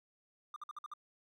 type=tone bursts; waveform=triangle; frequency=1201 Hz; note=D6; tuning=38 cents sharp; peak=-40 dBFS; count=6; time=0.54-0.937 s; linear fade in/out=2 ms; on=22 ms; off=53 ms; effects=none